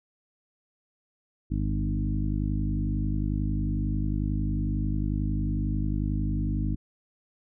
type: harmonic tone with a mistuned harmonic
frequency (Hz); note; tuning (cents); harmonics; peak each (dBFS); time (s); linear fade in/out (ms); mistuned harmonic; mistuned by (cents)
51.1; G#1; -27; 1 / 2 / 3 / 4 / 5 / 6; -28 / -31 / -33 / -34 / -35 / -36; 1.5-6.76; 20; 2; -19
effects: none